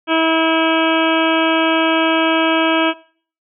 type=harmonic tone with a mistuned harmonic; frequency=323.6 Hz; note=E4; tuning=32 cents flat; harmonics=1 / 2 / 3 / 4 / 5 / 7 / 8 / 9 / 10; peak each=-16 / -19 / -21 / -22 / -23 / -24 / -25 / -26 / -26 dBFS; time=0.07-2.94 s; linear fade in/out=50 ms; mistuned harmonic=7; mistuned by=+21 cents; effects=noise-tail reverb RT60 0.5 s tail -21 dB re dry